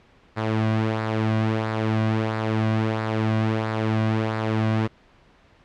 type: tone with flanger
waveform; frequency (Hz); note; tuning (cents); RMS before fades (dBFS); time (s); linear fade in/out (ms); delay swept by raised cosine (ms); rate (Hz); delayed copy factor
sawtooth; 110; A2; 0; -23; 0.36-4.88; 20; 0.32 to 2.32; 1.5; -0.5
effects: pink hiss -55 dBFS RMS until 5.64 s + low-pass 3000 Hz 12 dB/octave